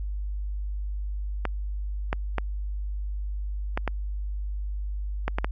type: clicks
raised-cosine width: 0.5 ms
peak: -11 dBFS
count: 8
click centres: 1.453 / 2.129 / 2.383 / 3.775 / 3.877 / 5.28 / 5.385 / 5.445 s
effects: added 50 Hz sine -28 dBFS peak until 5.51 s